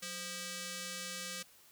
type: ring-modulated tone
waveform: 5% pulse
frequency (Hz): 705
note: F5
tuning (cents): +16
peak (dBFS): -26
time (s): 0.02-1.43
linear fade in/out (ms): 10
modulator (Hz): 890
effects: white hiss -62 dBFS RMS until 1.71 s